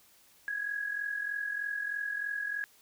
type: tone with amplitude modulation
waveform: sine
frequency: 1661.2 Hz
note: G#6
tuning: in tune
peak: -29 dBFS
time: 0.48-2.64 s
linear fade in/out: 0 ms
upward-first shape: sine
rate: 43.2 Hz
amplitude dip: 65%
effects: white hiss -62 dBFS RMS until 2.81 s